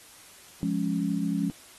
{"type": "chord", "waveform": "sine", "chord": "Db major", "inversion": "first", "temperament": "equal", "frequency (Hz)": [174.61, 207.7, 277.2], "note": ["F3", "Ab3", "Db4"], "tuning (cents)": [0, 0, 0], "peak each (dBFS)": -29, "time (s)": [0.63, 1.5], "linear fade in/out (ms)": 0, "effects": ["white hiss -51 dBFS RMS until 1.78 s", "AAC 32 kbps"]}